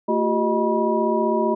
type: tone cluster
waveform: sine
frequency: 223.9 / 355.5 / 390.9 / 621 / 968 Hz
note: A3 / F4 / G4 / D#5 / B5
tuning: +30 / +31 / -5 / -3 / -35 cents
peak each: -24 dBFS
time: 0.08-1.55 s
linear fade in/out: 10 ms
effects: none